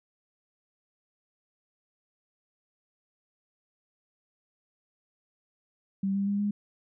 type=tone with pitch steps; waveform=sine; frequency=194.9 / 198.31 / 201.8 / 205.3 Hz; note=G3 / G3 / G#3 / G#3; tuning=-10 / +20 / -49 / -20 cents; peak=-25 dBFS; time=6.03-6.51 s; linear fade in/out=5 ms; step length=120 ms; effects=none